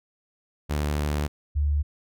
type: tone pair in turn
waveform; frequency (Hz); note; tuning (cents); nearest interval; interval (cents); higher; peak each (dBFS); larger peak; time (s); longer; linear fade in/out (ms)
sawtooth / sine; 74 / 73.11; D2 / D2; +14 / -7; unison; 21; first; -20; neither; 0.69-1.28 / 1.55-1.83; first; 20
effects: none